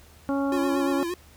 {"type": "harmonic tone", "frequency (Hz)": 277.2, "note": "C#4", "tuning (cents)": 0, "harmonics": [1, 2, 3, 4, 5], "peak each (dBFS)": [-24, -30, -34, -36, -38], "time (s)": [0.29, 1.03], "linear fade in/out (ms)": 0}
{"type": "tone with vibrato", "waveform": "square", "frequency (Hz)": 349.2, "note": "F4", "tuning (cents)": 0, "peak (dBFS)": -28, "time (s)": [0.52, 1.14], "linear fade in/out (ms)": 2, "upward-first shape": "sine", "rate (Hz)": 8.6, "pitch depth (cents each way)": 65}
{"effects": ["added 76 Hz sine -53 dBFS peak until 1.36 s", "pink hiss -54 dBFS RMS until 1.36 s"]}